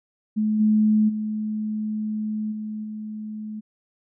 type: tone with level steps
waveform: sine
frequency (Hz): 214.5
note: A3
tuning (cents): -44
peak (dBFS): -19 / -15 / -24 / -28 / -30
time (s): 0.36-3.61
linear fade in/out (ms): 20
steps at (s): 0.59 / 1.08 / 2.51 / 2.83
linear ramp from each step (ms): 20
effects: none